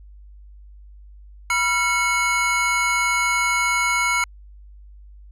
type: tone cluster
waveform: square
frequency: 974 / 1371 / 2196 Hz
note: B5 / F6 / C#7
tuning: -24 / -32 / -17 cents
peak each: -26 / -24 / -21 dBFS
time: 1.5-4.24 s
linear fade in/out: 2 ms
effects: added 50 Hz sine -41 dBFS peak until 5.31 s + low-pass 11000 Hz 12 dB/octave